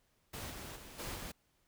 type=noise with level steps; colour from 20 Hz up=pink; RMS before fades=-44 / -47 / -52 / -42 / -45 dBFS; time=0.33-1.32 s; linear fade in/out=10 ms; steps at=0.49 / 0.75 / 0.98 / 1.14 s; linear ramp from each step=20 ms; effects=pink hiss -75 dBFS RMS until 1.67 s